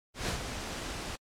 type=noise with ADSR envelope; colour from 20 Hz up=pink; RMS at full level=-31 dBFS; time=0.14-1.16 s; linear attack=140 ms; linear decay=94 ms; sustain=-7 dB; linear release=7 ms; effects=low-pass 8000 Hz 12 dB/octave + AAC 64 kbps